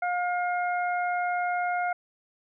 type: harmonic tone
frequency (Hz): 712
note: F5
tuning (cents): +33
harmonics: 1 / 2 / 3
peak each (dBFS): -26 / -32 / -36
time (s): 0.02-1.93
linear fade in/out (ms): 5
effects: none